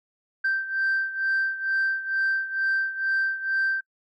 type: beating tone pair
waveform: sine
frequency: 1564 / 1566.2 Hz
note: G6 / G6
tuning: -4 / -2 cents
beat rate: 2.2 Hz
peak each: -23 / -27 dBFS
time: 0.44-3.81 s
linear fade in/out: 10 ms
effects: noise-tail reverb RT60 0.1 s tail -26 dB re dry + tanh soft clip ceiling -18 dBFS